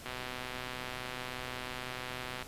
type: click train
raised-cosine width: 0.3 ms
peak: -23 dBFS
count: 299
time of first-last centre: 0.06-2.425 s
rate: 126 Hz
effects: pink hiss -49 dBFS RMS until 2.47 s + resampled to 32000 Hz